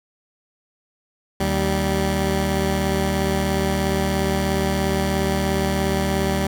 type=tone pair together; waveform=15% pulse; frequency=77 / 194.03 Hz; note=D#2 / G3; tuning=-17 / -17 cents; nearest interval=octave + major third; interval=1600 cents; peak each=-16 / -15 dBFS; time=1.4-6.47 s; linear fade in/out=5 ms; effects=none